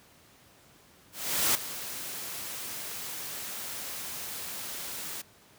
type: noise with ADSR envelope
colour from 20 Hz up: white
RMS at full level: -24 dBFS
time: 1.12-5.22 s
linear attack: 430 ms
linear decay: 4 ms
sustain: -14 dB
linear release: 11 ms
effects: pink hiss -58 dBFS RMS until 5.58 s + high-pass 80 Hz 12 dB/octave